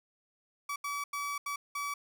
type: tone bursts at uneven times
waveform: 30% pulse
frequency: 1145 Hz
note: D6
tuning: 44 cents flat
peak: -31 dBFS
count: 5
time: 0.69-0.76 / 0.84-1.04 / 1.13-1.38 / 1.46-1.56 / 1.75-1.94 s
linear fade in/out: 5 ms
effects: none